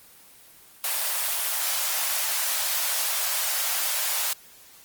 white high-pass noise, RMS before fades -26 dBFS, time 0.84-4.33 s, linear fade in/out 2 ms, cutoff 560 Hz, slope 48 dB/octave, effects white hiss -51 dBFS RMS until 4.84 s + Opus 24 kbps

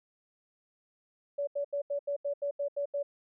sine tone bursts, 570 Hz, C#5, 48 cents sharp, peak -29 dBFS, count 10, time 1.38-3.03 s, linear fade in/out 10 ms, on 93 ms, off 80 ms, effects none

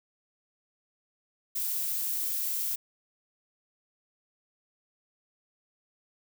violet noise, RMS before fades -31 dBFS, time 1.55-2.76 s, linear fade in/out 10 ms, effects none

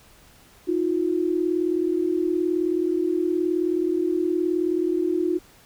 sine tone pair together, 318.3 / 357.3 Hz, D#4 / F4, +39 / +40 cents, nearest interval major second, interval 201 cents, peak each -24 / -22 dBFS, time 0.67-5.39 s, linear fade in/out 20 ms, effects pink hiss -53 dBFS RMS until 5.65 s

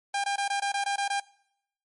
sawtooth tone bursts, 801 Hz, G5, 37 cents sharp, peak -22 dBFS, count 9, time 0.14-1.2 s, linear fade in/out 5 ms, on 100 ms, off 20 ms, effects noise-tail reverb RT60 0.8 s tail -23 dB re dry + MP3 48 kbps

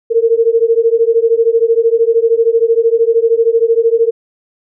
sine beating tone pair, 452.5 / 465.5 Hz, A4 / A#4, +48 / -2 cents, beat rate 13 Hz, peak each -11 dBFS, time 0.1-4.11 s, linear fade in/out 20 ms, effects none

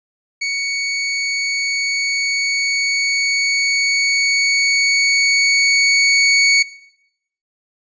sawtooth tone with level ramp, 2231 Hz, C#7, 11 cents sharp, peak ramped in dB -15 to -6 dBFS, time 0.41-6.63 s, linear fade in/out 10 ms, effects noise-tail reverb RT60 0.8 s tail -18 dB re dry + resampled to 16000 Hz

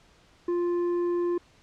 sine tone with tanh clipping, 349.2 Hz, F4, in tune, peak -25 dBFS, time 0.48-1.38 s, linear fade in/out 5 ms, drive 6 dB, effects pink hiss -59 dBFS RMS until 1.62 s + low-pass 6000 Hz 12 dB/octave

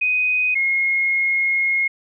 sine tone pair in turn, 2500 / 2154 Hz, D#7 / C7, +8 / +50 cents, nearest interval minor third, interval 258 cents, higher first, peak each -16 dBFS, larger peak neither, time 0.01-0.55 / 0.55-1.88 s, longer second, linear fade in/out 10 ms, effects none

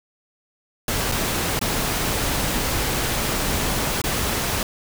pink noise with dropouts, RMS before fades -23 dBFS, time 0.88-4.63 s, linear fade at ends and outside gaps 2 ms, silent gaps 1.116-1.12 / 1.592-1.613 / 4.017-4.039 s, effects none

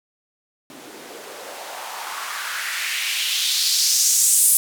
blue noise with band-pass filter sweep, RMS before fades -22 dBFS, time 0.7-4.57 s, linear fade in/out 0 ms, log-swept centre 270 to 10000 Hz, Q 2.3, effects none

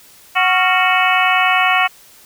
harmonic tone with a mistuned harmonic, 370 Hz, F#4, in tune, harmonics 2 / 3 / 4 / 5 / 6 / 7 / 8, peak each -17 / -18 / -20 / -20 / -19 / -19 / -23 dBFS, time 0.35-1.88 s, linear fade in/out 20 ms, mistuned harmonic 4, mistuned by -110 cents, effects white hiss -45 dBFS RMS until 2.25 s

